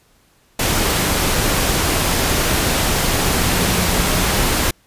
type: tone in noise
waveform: sine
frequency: 180.1 Hz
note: F#3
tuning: 46 cents flat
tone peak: -25 dBFS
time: 3.19-4.23 s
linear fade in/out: 5 ms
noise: pink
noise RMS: -17 dBFS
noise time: 0.59-4.71 s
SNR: -11 dB
effects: pink hiss -56 dBFS RMS until 4.86 s + resampled to 32000 Hz